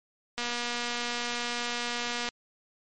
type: click train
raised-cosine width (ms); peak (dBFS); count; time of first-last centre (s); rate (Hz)
0.2; -15; 459; 0.38-2.288; 240
effects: MP3 48 kbps